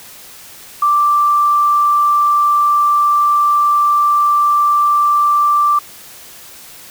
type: tone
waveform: sine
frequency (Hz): 1174.7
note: D6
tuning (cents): 0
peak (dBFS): -9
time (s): 0.82-5.79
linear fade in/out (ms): 5
effects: white hiss -37 dBFS RMS until 6.9 s